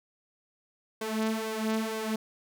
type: tone with flanger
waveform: sawtooth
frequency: 220 Hz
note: A3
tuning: in tune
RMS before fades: -31 dBFS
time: 1.01-2.16 s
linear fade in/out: 5 ms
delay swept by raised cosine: 1.9 to 4.6 ms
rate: 2.1 Hz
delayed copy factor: +0.7
effects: none